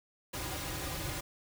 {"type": "noise with comb filter", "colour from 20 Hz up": "pink", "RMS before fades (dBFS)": -38, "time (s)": [0.33, 1.21], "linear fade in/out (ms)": 10, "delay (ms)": 4.5, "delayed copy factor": -0.85, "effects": []}